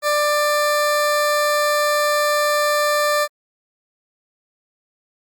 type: tone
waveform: 20% pulse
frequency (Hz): 592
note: D5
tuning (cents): +14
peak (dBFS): -11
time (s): 0.02-3.28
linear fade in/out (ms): 50
effects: Opus 48 kbps